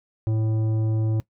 triangle tone with tanh clipping, 110 Hz, A2, in tune, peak -22 dBFS, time 0.27-1.2 s, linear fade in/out 0 ms, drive 15 dB, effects noise-tail reverb RT60 0.1 s tail -20 dB re dry

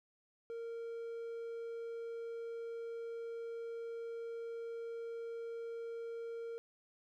triangle tone, 462.3 Hz, A#4, 14 cents flat, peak -39 dBFS, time 0.5-6.58 s, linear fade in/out 0 ms, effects none

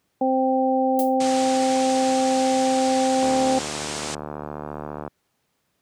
harmonic tone, 261.6 Hz, C4, in tune, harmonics 1 / 2 / 3, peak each -22 / -22 / -22 dBFS, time 0.21-3.59 s, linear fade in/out 5 ms
violet noise with exponential decay, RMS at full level -26 dBFS, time 0.99-1.16 s, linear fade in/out 1 ms, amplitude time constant 35 ms
white low-pass noise, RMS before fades -32 dBFS, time 1.2-4.15 s, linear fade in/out 5 ms, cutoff 8600 Hz, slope 48 dB/octave
click train, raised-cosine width 1 ms, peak -17 dBFS, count 139, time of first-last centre 3.23-5.077 s, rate 74.7 Hz
effects pink hiss -71 dBFS RMS until 5.81 s + high-pass 100 Hz 12 dB/octave

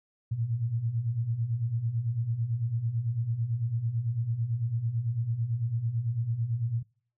sine beating tone pair, 110 / 119 Hz, A2 / A#2, 0 / +36 cents, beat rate 9 Hz, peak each -33 / -28 dBFS, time 0.31-6.83 s, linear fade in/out 10 ms, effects noise-tail reverb RT60 0.5 s tail -25 dB re dry

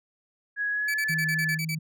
sine tone with pitch glide, 1667 to 1733.8 Hz, G#6 to A6, +6 to -26 cents, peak -25 dBFS, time 0.56-1.59 s, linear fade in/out 50 ms, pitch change +68 cents, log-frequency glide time 0.71-1.03 s
sawtooth tone bursts, 2300 Hz, D7, 37 cents flat, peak -26 dBFS, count 9, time 0.88-1.75 s, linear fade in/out 5 ms, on 62 ms, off 39 ms
sine tone with vibrato, 158.6 Hz, D#3, 33 cents sharp, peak -29 dBFS, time 1.09-1.79 s, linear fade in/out 10 ms, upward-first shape sine, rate 4 Hz, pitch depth 13 cents each way
effects none

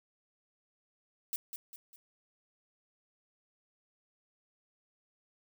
violet noise with echo, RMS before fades -35 dBFS, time 1.33-1.36 s, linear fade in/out 0 ms, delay 200 ms, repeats 3, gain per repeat -7 dB, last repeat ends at 1.96 s, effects none

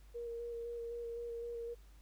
sine tone with vibrato, 469.4 Hz, A#4, 12 cents sharp, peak -40 dBFS, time 0.14-1.75 s, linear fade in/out 20 ms, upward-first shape square, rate 3.9 Hz, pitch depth 13 cents each way, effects added 50 Hz sine -56 dBFS peak until 2.01 s + pink hiss -69 dBFS RMS until 2.01 s

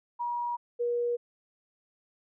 sine tone pair in turn, 958 / 479 Hz, A#5 / A#4, +47 / +47 cents, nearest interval octave, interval 1200 cents, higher first, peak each -29 / -26 dBFS, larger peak second, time 0.19-0.57 / 0.79-1.17 s, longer neither, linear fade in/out 20 ms, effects none

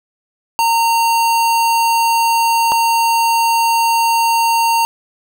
square tone pair in turn, 920 / 920 Hz, A#5 / A#5, -23 / -23 cents, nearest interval unison, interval 0 cents, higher neither, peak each -12 dBFS, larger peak neither, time 0.59-2.72 / 2.72-4.85 s, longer neither, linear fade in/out 0 ms, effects none

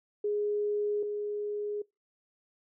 sine tone pair in turn, 415.3 / 415.3 Hz, G#4 / G#4, 0 / 0 cents, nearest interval unison, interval 0 cents, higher neither, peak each -27 / -31 dBFS, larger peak first, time 0.24-1.03 / 1.03-1.82 s, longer neither, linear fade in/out 5 ms, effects noise-tail reverb RT60 0.2 s tail -23 dB re dry

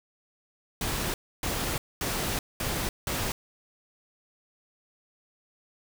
pink noise bursts at uneven times, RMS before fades -30 dBFS, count 5, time 0.81-1.14 / 1.43-1.78 / 2.01-2.39 / 2.6-2.89 / 3.07-3.32 s, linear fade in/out 2 ms, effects none

